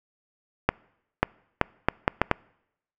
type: accelerating click train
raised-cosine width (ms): 0.5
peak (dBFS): -3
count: 7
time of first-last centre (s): 0.69-2.314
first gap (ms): 540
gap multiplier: 0.71
effects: noise-tail reverb RT60 0.8 s tail -26 dB re dry